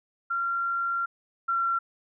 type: tone pair in turn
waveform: sine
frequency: 1377 / 1364.3 Hz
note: F6 / F6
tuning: -25 / -41 cents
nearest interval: unison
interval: 16 cents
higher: first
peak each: -25 / -23 dBFS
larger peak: second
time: 0.3-1.06 / 1.48-1.79 s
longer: first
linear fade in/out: 10 ms
effects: none